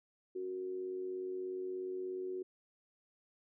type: tone with amplitude modulation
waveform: sine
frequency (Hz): 370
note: F#4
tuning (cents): 0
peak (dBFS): -35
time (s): 0.35-2.43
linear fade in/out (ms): 10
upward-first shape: sine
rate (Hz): 96.8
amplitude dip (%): 50
effects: none